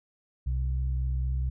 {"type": "tone pair together", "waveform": "sine", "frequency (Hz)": [64.4, 128.8], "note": ["C2", "C3"], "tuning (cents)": [-27, -27], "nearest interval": "octave", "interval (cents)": 1200, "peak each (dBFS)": [-26, -34], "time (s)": [0.46, 1.5], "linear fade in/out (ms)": 10, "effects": []}